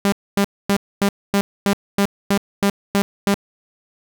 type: tone bursts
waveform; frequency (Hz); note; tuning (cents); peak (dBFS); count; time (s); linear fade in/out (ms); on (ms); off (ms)
sawtooth; 199.9; G3; +34; -10; 11; 0.05-3.342; 0; 72; 250
effects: none